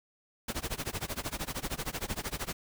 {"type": "noise with tremolo", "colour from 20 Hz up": "pink", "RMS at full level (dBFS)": -33, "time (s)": [0.48, 2.53], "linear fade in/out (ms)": 5, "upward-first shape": "sine", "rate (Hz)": 13, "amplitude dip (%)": 95, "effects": []}